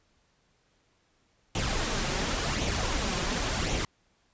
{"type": "noise with flanger", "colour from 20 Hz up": "pink", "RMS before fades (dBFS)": -29, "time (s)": [1.55, 3.85], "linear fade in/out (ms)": 2, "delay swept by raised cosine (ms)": [0.3, 5.6], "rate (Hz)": 0.92, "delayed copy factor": 0.5, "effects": ["pink hiss -69 dBFS RMS until 4.33 s", "resampled to 16000 Hz"]}